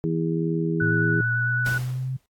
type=harmonic tone; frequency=81.8 Hz; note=E2; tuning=13 cents flat; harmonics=2 / 3 / 4 / 5; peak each=-24 / -34 / -27 / -29 dBFS; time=0.04-1.21 s; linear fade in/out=0 ms
type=tone with vibrato; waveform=sine; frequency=1480 Hz; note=F#6; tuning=in tune; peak=-22 dBFS; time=0.8-1.78 s; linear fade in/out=5 ms; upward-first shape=square; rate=9 Hz; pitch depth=10 cents each way
type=exponential sweep; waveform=sine; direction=up; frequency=110 to 131.8 Hz; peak=-25 dBFS; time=0.81-2.17 s; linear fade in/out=10 ms
type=noise with exponential decay; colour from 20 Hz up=pink; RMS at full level=-31 dBFS; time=1.66-2.26 s; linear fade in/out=1 ms; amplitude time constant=130 ms
effects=noise-tail reverb RT60 0.1 s tail -23 dB re dry + AAC 64 kbps